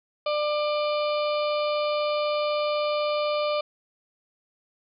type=harmonic tone with a mistuned harmonic; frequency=596 Hz; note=D5; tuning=25 cents sharp; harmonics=1 / 2 / 4 / 5 / 6 / 7 / 8; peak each=-24 / -30 / -36 / -38 / -40 / -41 / -42 dBFS; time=0.26-3.61 s; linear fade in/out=5 ms; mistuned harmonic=7; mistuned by=+33 cents; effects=none